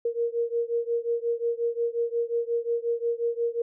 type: beating tone pair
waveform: sine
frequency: 466.2 / 471.8 Hz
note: A#4 / A#4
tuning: 0 / +21 cents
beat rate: 5.6 Hz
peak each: -27 / -28 dBFS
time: 0.05-3.62 s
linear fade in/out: 5 ms
effects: none